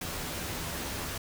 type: noise with comb filter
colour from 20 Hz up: pink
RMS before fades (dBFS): -36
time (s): 0.01-1.18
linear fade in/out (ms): 5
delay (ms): 12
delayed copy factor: +0.55
effects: none